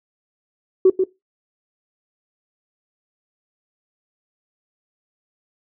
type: tone with echo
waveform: sine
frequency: 375.5 Hz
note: F#4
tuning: 26 cents sharp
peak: -7 dBFS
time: 0.85-0.9 s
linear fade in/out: 5 ms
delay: 140 ms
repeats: 1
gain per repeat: -6 dB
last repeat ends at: 1.04 s
effects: noise-tail reverb RT60 0.2 s tail -20 dB re dry + tanh soft clip ceiling -3 dBFS